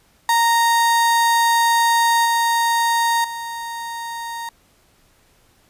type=tone with level steps; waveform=35% pulse; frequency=929 Hz; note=A#5; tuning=6 cents flat; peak=-12 / -14 / -25 dBFS; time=0.29-4.49 s; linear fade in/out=2 ms; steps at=2.25 / 3.24 s; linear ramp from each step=5 ms; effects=pink hiss -57 dBFS RMS until 5.69 s + resampled to 32000 Hz